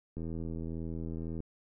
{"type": "click train", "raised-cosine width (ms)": 3, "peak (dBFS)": -27, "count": 102, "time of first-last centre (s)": [0.17, 1.403], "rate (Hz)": 81.9, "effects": []}